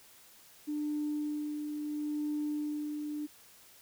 sine tone with tremolo, 298.3 Hz, D4, 27 cents sharp, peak -30 dBFS, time 0.67-3.27 s, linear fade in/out 20 ms, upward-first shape sine, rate 0.74 Hz, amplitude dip 40%, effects tanh soft clip ceiling -26 dBFS + white hiss -58 dBFS RMS until 3.81 s

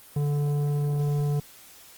sine tone with tanh clipping, 145.5 Hz, D3, 16 cents flat, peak -24 dBFS, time 0.16-1.4 s, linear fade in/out 5 ms, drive 11 dB, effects white hiss -50 dBFS RMS until 1.97 s + Opus 24 kbps

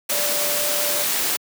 sine tone in noise, 587.3 Hz, D5, in tune, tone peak -28 dBFS, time 0.11-1.04 s, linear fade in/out 10 ms, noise white, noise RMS -22 dBFS, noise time 0.09-1.37 s, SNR -9 dB, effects high-pass 200 Hz 12 dB/octave

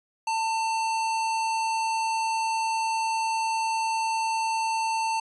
square tone, 895 Hz, A5, 29 cents sharp, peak -25 dBFS, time 0.27-5.2 s, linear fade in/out 5 ms, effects resampled to 24000 Hz

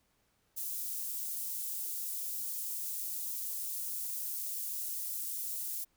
white high-pass noise, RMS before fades -38 dBFS, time 0.56-5.85 s, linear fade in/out 20 ms, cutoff 9100 Hz, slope 12 dB/octave, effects pink hiss -74 dBFS RMS until 5.96 s

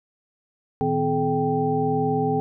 sine tone cluster, 115.6 / 157.1 / 255.7 / 427.9 / 783 Hz, A#2 / D#3 / C4 / A4 / G5, -14 / +17 / -40 / -48 / -2 cents, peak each -32 / -27 / -26 / -24 / -25 dBFS, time 0.81-2.4 s, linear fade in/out 0 ms, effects none

